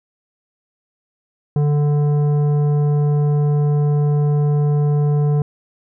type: tone with tanh clipping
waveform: sine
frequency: 146.83 Hz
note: D3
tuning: in tune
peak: -15 dBFS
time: 1.56-5.42 s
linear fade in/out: 2 ms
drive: 11 dB
effects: none